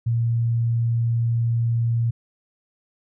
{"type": "tone", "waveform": "sine", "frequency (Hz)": 116.54, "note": "A#2", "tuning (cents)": 0, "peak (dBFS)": -18, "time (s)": [0.06, 2.11], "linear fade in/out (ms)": 10, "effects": []}